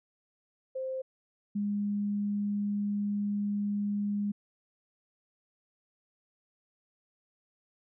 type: tone pair in turn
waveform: sine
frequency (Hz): 523.3 / 204.6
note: C5 / G#3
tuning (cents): 0 / -26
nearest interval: octave + major third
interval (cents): 1626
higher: first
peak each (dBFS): -32 / -28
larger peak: second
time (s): 0.75-1.02 / 1.55-4.32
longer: second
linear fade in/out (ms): 10
effects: none